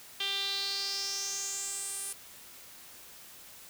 sawtooth tone with band-pass filter sweep, 395.1 Hz, G4, 14 cents sharp, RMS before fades -35 dBFS, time 0.2-2.13 s, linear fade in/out 5 ms, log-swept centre 3300 to 9900 Hz, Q 5.6, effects white hiss -51 dBFS RMS until 3.69 s

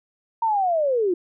sine linear sweep, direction down, 932.3 to 336.9 Hz, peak -18 dBFS, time 0.42-1.14 s, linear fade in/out 5 ms, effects none

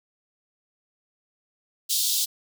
pink high-pass noise, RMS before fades -24 dBFS, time 1.89-2.26 s, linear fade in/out 20 ms, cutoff 3400 Hz, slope 48 dB/octave, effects none

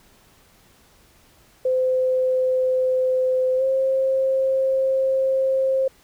sine tone with pitch glide, 514 to 530.6 Hz, C5 to C5, -31 to +24 cents, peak -17 dBFS, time 1.65-5.88 s, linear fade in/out 5 ms, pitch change +55 cents, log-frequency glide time 3.57-3.63 s, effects pink hiss -55 dBFS RMS until 6.03 s

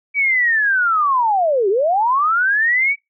sine linear two-way sweep, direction down then up, 2300 to 370 to 2300 Hz, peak -13 dBFS, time 0.14-2.96 s, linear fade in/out 50 ms, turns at 1.69 s, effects noise-tail reverb RT60 0.2 s tail -26 dB re dry

